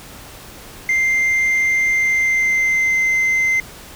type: tone with pitch glide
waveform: sine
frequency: 2093 to 2073 Hz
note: C7 to C7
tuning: 0 to -17 cents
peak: -11 dBFS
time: 0.89-3.6 s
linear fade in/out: 2 ms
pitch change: -17 cents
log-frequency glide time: 1.92-2.97 s
effects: tanh soft clip ceiling -13 dBFS + pink hiss -38 dBFS RMS until 3.95 s